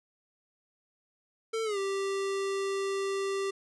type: tone with pitch glide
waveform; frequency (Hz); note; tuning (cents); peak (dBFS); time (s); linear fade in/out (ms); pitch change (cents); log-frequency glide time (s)
square; 447.6 to 391.9; A4 to G4; +30 to 0; -30; 1.53-3.51; 10; -230; 1.64-1.78
effects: resampled to 22050 Hz